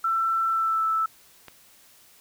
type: tone with pitch glide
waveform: sine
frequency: 1338 to 1316.5 Hz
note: E6 to E6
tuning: +25 to -3 cents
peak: -21 dBFS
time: 0.04-1.06 s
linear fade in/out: 5 ms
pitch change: -28 cents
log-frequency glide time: 0.48-0.85 s
type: click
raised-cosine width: 0.3 ms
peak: -25 dBFS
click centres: 1.483 s
effects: white hiss -55 dBFS RMS until 2.2 s